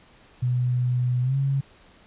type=tone with pitch glide; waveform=sine; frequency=124.3 to 137.13 Hz; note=B2 to C#3; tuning=+12 to -18 cents; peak=-20 dBFS; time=0.42-1.61 s; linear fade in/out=10 ms; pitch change=+170 cents; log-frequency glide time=1.22-1.36 s; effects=pink hiss -54 dBFS RMS until 2.06 s + resampled to 8000 Hz